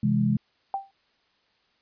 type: chord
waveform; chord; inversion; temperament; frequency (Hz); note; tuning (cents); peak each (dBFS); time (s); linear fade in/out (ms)
sine; C augmented; none; equal with one note detuned; 130.81 / 164.34 / 207.7; C3 / E3 / G#3; 0 / -5 / 0; -25 / -28 / -22; 0.03-0.37; 5
type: tone with exponential decay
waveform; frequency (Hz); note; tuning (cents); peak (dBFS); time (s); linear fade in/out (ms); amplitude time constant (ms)
sine; 784; G5; 0; -22; 0.74-0.91; 1; 36
effects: white hiss -67 dBFS RMS until 1.81 s + resampled to 11025 Hz